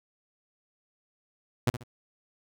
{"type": "tone with echo", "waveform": "sawtooth", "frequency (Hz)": 121.7, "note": "B2", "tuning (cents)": -25, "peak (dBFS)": -17, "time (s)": [1.67, 1.7], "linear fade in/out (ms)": 5, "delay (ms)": 68, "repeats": 2, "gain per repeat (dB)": -11, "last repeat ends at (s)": 1.836, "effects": []}